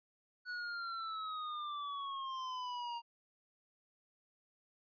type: exponential sweep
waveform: square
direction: down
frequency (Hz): 1480 to 932.3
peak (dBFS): -40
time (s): 0.45-3.02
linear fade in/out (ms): 50
effects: resampled to 11025 Hz